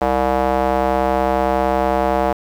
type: tone with band-pass filter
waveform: square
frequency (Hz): 65.41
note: C2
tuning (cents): 0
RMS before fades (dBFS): -17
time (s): 0.01-2.33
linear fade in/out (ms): 5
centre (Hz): 710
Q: 2.2
effects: 7-bit